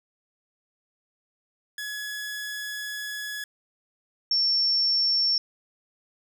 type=tone pair in turn; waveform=sawtooth / sine; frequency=1691 / 5440 Hz; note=G#6 / F8; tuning=+31 / -46 cents; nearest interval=octave + minor sixth; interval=2023 cents; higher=second; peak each=-28 / -20 dBFS; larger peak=second; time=1.78-3.44 / 4.31-5.38 s; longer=first; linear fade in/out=2 ms; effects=none